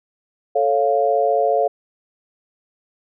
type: chord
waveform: sine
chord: A augmented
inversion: none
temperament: equal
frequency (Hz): 440 / 554.4 / 698.5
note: A4 / C#5 / E#5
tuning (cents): 0 / 0 / 0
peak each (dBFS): -20 / -19 / -18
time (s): 0.55-1.68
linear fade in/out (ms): 10
effects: none

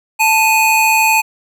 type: tone pair together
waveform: square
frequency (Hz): 880.7 / 2489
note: A5 / D#7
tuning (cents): +1 / 0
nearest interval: octave + tritone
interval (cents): 1799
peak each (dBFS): -13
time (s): 0.19-1.22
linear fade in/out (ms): 20
effects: none

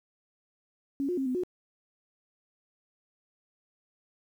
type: tone with pitch steps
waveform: sine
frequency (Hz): 276.7 / 357.5 / 267.7 / 254.2 / 361.9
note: C#4 / F4 / C4 / C4 / F#4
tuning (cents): -3 / +41 / +40 / -50 / -38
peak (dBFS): -27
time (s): 1-1.435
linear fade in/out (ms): 0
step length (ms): 87
effects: 10-bit

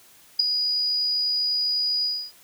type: tone with ADSR envelope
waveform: sine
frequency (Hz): 4914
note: D#8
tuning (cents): -22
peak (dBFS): -11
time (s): 0.39-2.32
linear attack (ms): 10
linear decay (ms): 4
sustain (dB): -10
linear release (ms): 280
effects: white hiss -53 dBFS RMS until 2.43 s

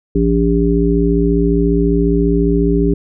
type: harmonic tone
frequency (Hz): 57.3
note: A#1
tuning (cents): -29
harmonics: 1 / 3 / 5 / 7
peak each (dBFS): -16 / -16 / -16 / -16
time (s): 0.15-2.94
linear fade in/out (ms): 5
effects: none

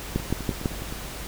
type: two click trains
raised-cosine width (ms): 3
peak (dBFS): -10 / -22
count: 4 / 8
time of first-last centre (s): 0.16-0.658 / 0.2-0.925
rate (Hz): 6.02 / 9.66
effects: added 50 Hz sine -38 dBFS peak until 1.27 s + pink hiss -37 dBFS RMS until 1.27 s

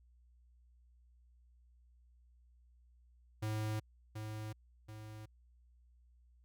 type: tone with echo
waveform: square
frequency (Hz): 108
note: A2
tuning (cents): -32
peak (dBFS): -36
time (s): 3.42-3.8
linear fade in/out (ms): 10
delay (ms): 730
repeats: 2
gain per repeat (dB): -6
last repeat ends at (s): 5.26
effects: added 60 Hz sine -63 dBFS peak until 6.44 s

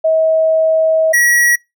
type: tone pair in turn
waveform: sine / square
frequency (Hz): 640 / 1917.8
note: D#5 / A#6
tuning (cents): +49 / +49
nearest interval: octave + perfect fifth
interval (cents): 1900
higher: second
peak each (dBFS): -9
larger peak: neither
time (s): 0.04-1.13 / 1.13-1.56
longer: first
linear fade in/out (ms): 10
effects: noise-tail reverb RT60 0.2 s tail -26 dB re dry

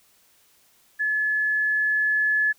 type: tone with level ramp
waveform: sine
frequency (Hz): 1715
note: A6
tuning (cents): -45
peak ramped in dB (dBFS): -21 to -18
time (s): 0.99-2.53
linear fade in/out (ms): 20
effects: white hiss -60 dBFS RMS until 2.58 s

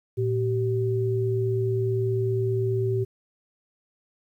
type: tone pair together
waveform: sine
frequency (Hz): 114.4 / 384.8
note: A#2 / G4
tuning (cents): -32 / -32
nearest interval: octave + major sixth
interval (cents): 2100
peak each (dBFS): -24 / -25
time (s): 0.17-3.05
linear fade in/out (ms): 20
effects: 10-bit

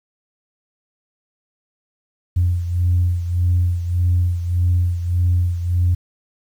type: beating tone pair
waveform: sine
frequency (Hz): 87.9 / 89.6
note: F2 / F2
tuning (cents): +12 / +45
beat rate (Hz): 1.7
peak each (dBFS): -15 / -21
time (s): 2.36-5.95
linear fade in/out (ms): 10
effects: tanh soft clip ceiling -9 dBFS + 8-bit

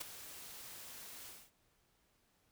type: noise with ADSR envelope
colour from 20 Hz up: white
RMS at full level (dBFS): -40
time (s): 0-1.51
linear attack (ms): 12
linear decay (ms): 11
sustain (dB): -11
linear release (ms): 240
effects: pink hiss -75 dBFS RMS until 2.51 s

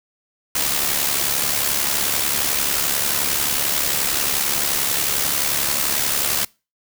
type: noise with amplitude modulation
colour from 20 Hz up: white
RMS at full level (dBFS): -18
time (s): 0.55-6.45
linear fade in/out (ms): 5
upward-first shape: sine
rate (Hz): 71.3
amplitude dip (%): 55
effects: noise-tail reverb RT60 0.3 s tail -25 dB re dry

